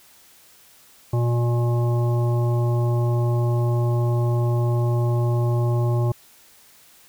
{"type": "harmonic tone", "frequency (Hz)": 119.6, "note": "A#2", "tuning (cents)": 45, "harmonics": [1, 3, 5, 7, 9], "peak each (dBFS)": [-18, -28, -32, -35, -37], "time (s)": [1.13, 6.12], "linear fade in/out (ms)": 5, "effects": ["white hiss -52 dBFS RMS until 7.08 s"]}